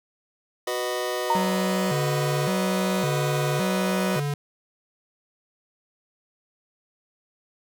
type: chord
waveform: sawtooth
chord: B major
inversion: second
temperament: just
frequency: 370.4 / 493.9 / 617.4 Hz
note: F#4 / B4 / D#5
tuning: +2 / 0 / -14 cents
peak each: -26 dBFS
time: 0.67-4.2 s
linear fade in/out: 5 ms
type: tone with exponential decay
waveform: sine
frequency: 924 Hz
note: A#5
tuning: 16 cents flat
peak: -17 dBFS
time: 1.3-1.73 s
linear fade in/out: 2 ms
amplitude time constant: 92 ms
type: tone with vibrato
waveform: square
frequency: 164.81 Hz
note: E3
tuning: in tune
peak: -25 dBFS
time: 1.35-4.34 s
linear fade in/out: 2 ms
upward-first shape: square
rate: 0.89 Hz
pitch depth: 230 cents each way
effects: none